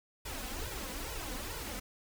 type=noise with flanger; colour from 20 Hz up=pink; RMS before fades=-40 dBFS; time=0.25-1.8 s; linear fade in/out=10 ms; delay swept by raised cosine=2 to 4 ms; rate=2.3 Hz; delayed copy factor=+0.95; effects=none